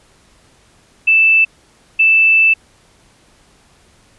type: tone bursts at uneven times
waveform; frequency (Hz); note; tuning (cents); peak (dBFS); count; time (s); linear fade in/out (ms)
sine; 2643; E7; +4; -7; 2; 1.07-1.45 / 1.99-2.54; 10
effects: pink hiss -51 dBFS RMS until 4.18 s + resampled to 24000 Hz